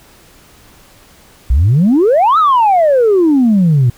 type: exponential two-way sweep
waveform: sine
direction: up then down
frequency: 56.6 to 1332 to 116.3 Hz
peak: -5 dBFS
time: 1.5-3.9 s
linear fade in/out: 5 ms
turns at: 2.38 s
effects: tanh soft clip ceiling -4 dBFS + pink hiss -44 dBFS RMS until 3.97 s